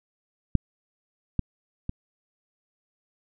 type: clicks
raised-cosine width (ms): 5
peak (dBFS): -6 / -11 / -17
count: 3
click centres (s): 0.553 / 1.393 / 1.894
effects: none